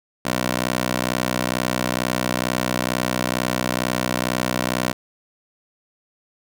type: tone with high-pass filter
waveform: 15% pulse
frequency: 62.2 Hz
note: B1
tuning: 13 cents sharp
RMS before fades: -23 dBFS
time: 0.25-4.93 s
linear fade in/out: 5 ms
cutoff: 250 Hz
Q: 0.52
effects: none